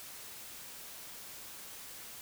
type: silence
effects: white hiss -48 dBFS RMS until 2.21 s